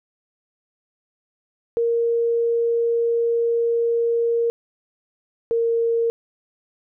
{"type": "tone pair in turn", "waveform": "sine", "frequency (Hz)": [466.2, 462.2], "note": ["A#4", "A#4"], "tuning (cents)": [0, -15], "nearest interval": "unison", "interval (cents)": 15, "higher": "first", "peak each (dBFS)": -17, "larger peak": "neither", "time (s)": [[1.77, 4.5], [5.51, 6.1]], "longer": "first", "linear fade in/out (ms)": 0, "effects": []}